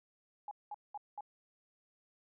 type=tone bursts; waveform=sine; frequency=830.6 Hz; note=G#5; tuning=in tune; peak=-40 dBFS; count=4; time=0.48-1.208 s; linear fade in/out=2 ms; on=32 ms; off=200 ms; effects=none